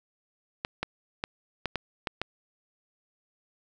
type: clicks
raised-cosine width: 0.3 ms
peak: -13 dBFS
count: 7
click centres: 0.649 / 0.83 / 1.239 / 1.657 / 1.757 / 2.072 / 2.216 s
effects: none